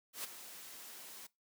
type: noise with ADSR envelope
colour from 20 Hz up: white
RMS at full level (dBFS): -40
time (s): 0.13-1.27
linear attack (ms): 110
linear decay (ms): 16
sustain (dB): -11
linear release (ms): 8
effects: noise-tail reverb RT60 0.2 s tail -21 dB re dry + high-pass 200 Hz 12 dB/octave